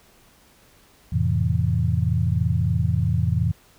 sine chord, F major seventh, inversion none, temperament equal with one note detuned, 86.9 / 110 / 130.81 / 164.81 Hz, F2 / A2 / C3 / E3, -8 / 0 / 0 / 0 cents, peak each -23 / -23 / -25 / -25 dBFS, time 1.12-3.52 s, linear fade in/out 10 ms, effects pink hiss -55 dBFS RMS until 3.78 s

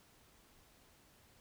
silence, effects pink hiss -66 dBFS RMS until 1.4 s

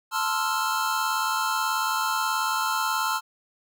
square chord, F major seventh, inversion first, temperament equal, 880 / 1046.5 / 1318.5 / 1396.9 Hz, A5 / C6 / E6 / F6, 0 / 0 / 0 / 0 cents, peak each -30 dBFS, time 0.11-3.21 s, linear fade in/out 50 ms, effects none

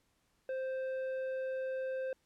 sine tone with tanh clipping, 523.3 Hz, C5, in tune, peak -36 dBFS, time 0.49-2.13 s, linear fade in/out 2 ms, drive 8 dB, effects pink hiss -75 dBFS RMS until 2.25 s + low-pass 12000 Hz 12 dB/octave

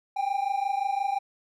triangle tone pair together, 781.3 / 807 Hz, G5 / G#5, -6 / -50 cents, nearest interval minor second, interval 56 cents, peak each -26 dBFS, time 0.16-1.19 s, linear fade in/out 10 ms, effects none

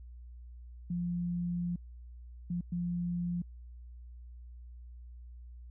sine tone bursts at uneven times, 174.61 Hz, F3, in tune, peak -31 dBFS, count 3, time 0.9-1.76 / 2.5-2.61 / 2.72-3.42 s, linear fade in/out 5 ms, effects added 60 Hz sine -46 dBFS peak until 5.7 s

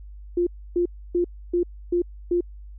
sine tone bursts, 350 Hz, F4, 4 cents sharp, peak -18 dBFS, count 6, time 0.37-2.408 s, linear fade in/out 5 ms, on 98 ms, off 290 ms, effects added 50 Hz sine -38 dBFS peak until 2.78 s

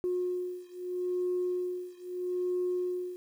sine beating tone pair, 360.4 / 361.18 Hz, F#4 / F#4, -45 / -42 cents, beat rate 0.78 Hz, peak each -32 / -33 dBFS, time 0.04-3.16 s, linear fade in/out 0 ms, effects tanh soft clip ceiling -23 dBFS + 10-bit

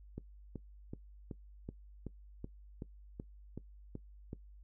click train, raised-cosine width 3 ms, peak -29 dBFS, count 12, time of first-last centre 0.18-4.331 s, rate 2.65 Hz, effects noise-tail reverb RT60 0.1 s tail -19 dB re dry + added 50 Hz sine -53 dBFS peak until 4.63 s

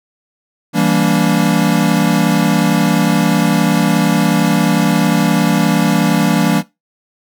square chord, E half-diminished seventh, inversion none, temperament equal with one note detuned, 164.81 / 196 / 233.1 / 289.6 Hz, E3 / G3 / Bb3 / D4, 0 / 0 / 0 / -24 cents, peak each -17 dBFS, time 0.73-6.63 s, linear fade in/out 50 ms, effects noise-tail reverb RT60 0.2 s tail -18 dB re dry

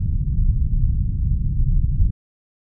pink low-pass noise, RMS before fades -18 dBFS, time 0-2.11 s, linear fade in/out 10 ms, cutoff 140 Hz, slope 24 dB/octave, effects none

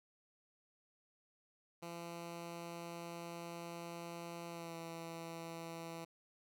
10% pulse tone with pitch glide, 170 to 166.12 Hz, F3 to E3, -46 to +14 cents, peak -37 dBFS, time 1.82-6.05 s, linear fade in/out 10 ms, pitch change -40 cents, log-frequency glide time 4.49-4.76 s, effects none

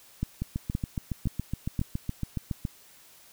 two click trains, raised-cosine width 5 ms, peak -17 / -15 dBFS, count 17 / 4, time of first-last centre 0.42-2.652 / 0.23-1.792 s, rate 7.17 / 1.92 Hz, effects white hiss -55 dBFS RMS until 3.32 s

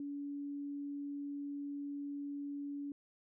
sine tone, 285 Hz, C#4, 48 cents sharp, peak -39 dBFS, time 0-2.92 s, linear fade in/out 2 ms, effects none

